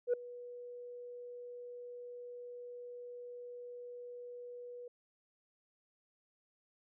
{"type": "tone with ADSR envelope", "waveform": "sine", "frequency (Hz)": 487.2, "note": "B4", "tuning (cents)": -24, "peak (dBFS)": -24, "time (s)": [0.07, 4.88], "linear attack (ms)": 64, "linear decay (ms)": 5, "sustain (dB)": -21, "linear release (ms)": 4, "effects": ["tanh soft clip ceiling -25 dBFS"]}